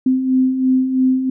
sine beating tone pair, 256.7 / 259.7 Hz, C4 / C4, -33 / -13 cents, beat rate 3 Hz, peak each -21 / -13 dBFS, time 0.06-1.3 s, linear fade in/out 5 ms, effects none

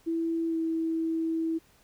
sine tone with pitch glide, 330 to 325.5 Hz, E4 to E4, +2 to -22 cents, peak -26 dBFS, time 0.06-1.59 s, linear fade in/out 20 ms, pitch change -24 cents, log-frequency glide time 0.48-0.56 s, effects pink hiss -62 dBFS RMS until 1.83 s

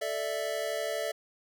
square chord, A suspended fourth, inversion none, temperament equal, 440 / 587.3 / 659.3 Hz, A4 / D5 / E5, 0 / 0 / 0 cents, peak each -38 / -35 / -35 dBFS, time 0.01-1.12 s, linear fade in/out 10 ms, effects none

